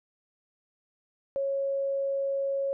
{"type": "tone", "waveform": "sine", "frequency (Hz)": 550, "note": "C#5", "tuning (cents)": -14, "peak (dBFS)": -26, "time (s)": [1.36, 2.73], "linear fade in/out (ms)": 0, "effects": []}